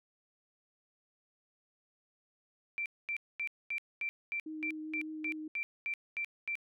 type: tone bursts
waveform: sine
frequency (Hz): 2349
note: D7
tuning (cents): 0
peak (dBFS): -33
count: 13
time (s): 2.78-6.554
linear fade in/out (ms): 0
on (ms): 78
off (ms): 230
type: tone with vibrato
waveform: sine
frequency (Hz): 311.1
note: D#4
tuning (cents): 0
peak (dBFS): -39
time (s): 4.46-5.48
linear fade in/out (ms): 5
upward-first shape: triangle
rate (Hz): 5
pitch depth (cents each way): 14
effects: none